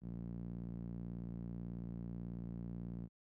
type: tone with band-pass filter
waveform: sawtooth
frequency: 58.27 Hz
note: A#1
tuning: in tune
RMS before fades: -45 dBFS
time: 0.01-3.09 s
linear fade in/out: 50 ms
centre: 180 Hz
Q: 2.2
effects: none